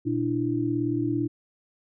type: tone cluster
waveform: sine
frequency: 120.8 / 296.9 / 334.7 Hz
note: B2 / D4 / E4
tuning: -38 / +19 / +26 cents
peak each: -30 / -26 / -28 dBFS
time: 0.05-1.28 s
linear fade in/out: 20 ms
effects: none